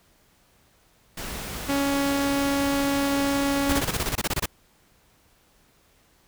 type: noise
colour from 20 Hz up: pink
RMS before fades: -34 dBFS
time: 1.17-4.12 s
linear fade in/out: 5 ms
type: tone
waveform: sawtooth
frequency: 279.3 Hz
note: C#4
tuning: 13 cents sharp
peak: -18 dBFS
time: 1.68-3.81 s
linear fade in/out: 20 ms
type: noise bursts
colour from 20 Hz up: pink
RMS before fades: -25 dBFS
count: 13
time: 3.69-4.459 s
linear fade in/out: 5 ms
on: 37 ms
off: 24 ms
effects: pink hiss -61 dBFS RMS until 6.27 s